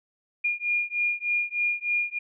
sine beating tone pair, 2420 / 2423.3 Hz, D#7 / D#7, -49 / -46 cents, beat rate 3.3 Hz, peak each -27 dBFS, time 0.44-2.19 s, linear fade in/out 10 ms, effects none

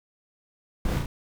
brown noise with echo, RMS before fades -26 dBFS, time 0.85-0.99 s, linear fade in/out 2 ms, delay 35 ms, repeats 2, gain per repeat -2 dB, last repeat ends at 1.06 s, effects none

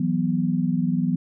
sine chord, E suspended second, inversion none, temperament equal, 164.81 / 185 / 246.9 Hz, E3 / F#3 / B3, 0 / 0 / 0 cents, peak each -24 dBFS, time 0-1.16 s, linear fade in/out 5 ms, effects none

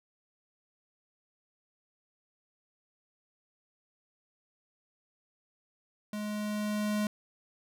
square tone with level ramp, 210 Hz, G#3, 19 cents sharp, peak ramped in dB -35 to -28 dBFS, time 6.13-7.07 s, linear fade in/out 2 ms, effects none

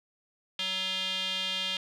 square tone with band-pass filter, 188.1 Hz, F#3, 29 cents sharp, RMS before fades -32 dBFS, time 0.59-1.77 s, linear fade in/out 2 ms, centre 3300 Hz, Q 5.7, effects none

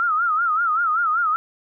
sine tone with vibrato, 1321 Hz, E6, 3 cents sharp, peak -17 dBFS, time 0-1.36 s, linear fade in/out 0 ms, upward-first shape sine, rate 5.2 Hz, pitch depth 130 cents each way, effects none

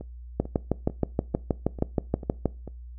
two click trains, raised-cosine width 2 ms, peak -9 / -24 dBFS, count 14 / 7, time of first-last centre 0.4-2.457 / 0.01-2.677 s, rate 6.32 / 2.25 Hz, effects noise-tail reverb RT60 0.3 s tail -22 dB re dry + added 60 Hz sine -39 dBFS peak until 2.98 s

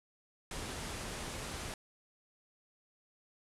pink low-pass noise, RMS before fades -42 dBFS, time 0.51-1.74 s, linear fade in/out 2 ms, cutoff 11000 Hz, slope 48 dB/octave, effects none

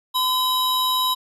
square tone pair together, 1017 / 3855 Hz, C6 / B7, -50 / -43 cents, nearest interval octave + major seventh, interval 2307 cents, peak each -22 dBFS, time 0.14-1.15 s, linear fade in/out 20 ms, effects resampled to 32000 Hz

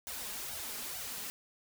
white noise with flanger, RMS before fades -41 dBFS, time 0.07-1.3 s, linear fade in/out 0 ms, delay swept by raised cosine 1.3 to 4.9 ms, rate 2.2 Hz, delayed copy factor +0.9, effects none

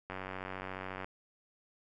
click train, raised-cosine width 0.5 ms, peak -25 dBFS, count 90, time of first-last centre 0.1-1.045 s, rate 94.2 Hz, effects none

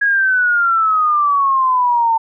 sine exponential sweep, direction down, 1661.2 to 895 Hz, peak -11 dBFS, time 0.01-2.18 s, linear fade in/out 10 ms, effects none

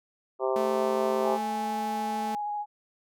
harmonic tone, 130.81 Hz, C3, in tune, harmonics 3 / 4 / 5 / 6 / 7 / 8 / 9, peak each -28 / -30 / -31 / -36 / -35 / -38 / -38 dBFS, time 0.39-1.39 s, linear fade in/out 50 ms
sawtooth tone, 219.5 Hz, A3, 4 cents flat, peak -29 dBFS, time 0.56-2.35 s, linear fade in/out 2 ms
sine tone with vibrato, 830.6 Hz, G#5, in tune, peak -29 dBFS, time 1.23-2.66 s, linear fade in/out 50 ms, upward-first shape sine, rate 13 Hz, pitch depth 13 cents each way
effects none

